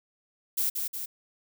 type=noise with echo; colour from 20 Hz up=violet; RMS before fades=-27 dBFS; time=0.57-0.7 s; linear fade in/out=10 ms; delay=180 ms; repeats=2; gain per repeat=-4 dB; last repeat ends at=1.06 s; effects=none